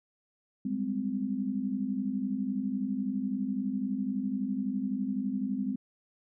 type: tone cluster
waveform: sine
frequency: 194.7 / 206.6 / 258.4 Hz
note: G3 / G#3 / C4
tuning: -12 / -9 / -21 cents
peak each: -36 / -33 / -32 dBFS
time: 0.65-5.76 s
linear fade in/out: 5 ms
effects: none